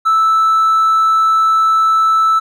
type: tone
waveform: triangle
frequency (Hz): 1315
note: E6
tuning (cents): -5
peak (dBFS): -6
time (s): 0.05-2.4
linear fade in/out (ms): 20
effects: tanh soft clip ceiling -4 dBFS